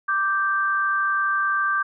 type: tone pair together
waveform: sine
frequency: 1174.7 / 1568 Hz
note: D6 / G6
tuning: 0 / 0 cents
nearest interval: perfect fourth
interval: 500 cents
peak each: -22 dBFS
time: 0.08-1.83 s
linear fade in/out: 10 ms
effects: none